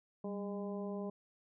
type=harmonic tone with a mistuned harmonic; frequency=203.8 Hz; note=G#3; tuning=32 cents flat; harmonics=1 / 2 / 3 / 4 / 5; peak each=-40 / -43 / -46 / -53 / -53 dBFS; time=0.24-1.1 s; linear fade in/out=5 ms; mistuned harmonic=1; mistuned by=-68 cents; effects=none